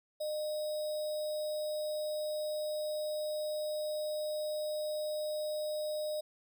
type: tone with sample-and-hold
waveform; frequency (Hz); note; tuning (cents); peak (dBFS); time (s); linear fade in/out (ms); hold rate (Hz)
sine; 609; D#5; -37; -33; 0.2-6.21; 10; 4410
effects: none